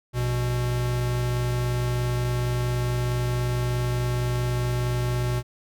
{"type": "tone pair together", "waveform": "square", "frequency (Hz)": [57.72, 122.3], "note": ["A#1", "B2"], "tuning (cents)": [-16, -16], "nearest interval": "octave + minor second", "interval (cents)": 1300, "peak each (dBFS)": [-32, -24], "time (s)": [0.13, 5.43], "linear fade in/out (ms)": 50, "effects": []}